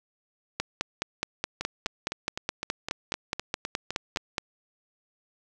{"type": "two click trains", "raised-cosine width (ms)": 0.2, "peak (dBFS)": [-14, -10], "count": [11, 19], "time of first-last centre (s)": [[1.61, 4.161], [0.6, 4.382]], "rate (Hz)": [3.92, 4.76], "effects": []}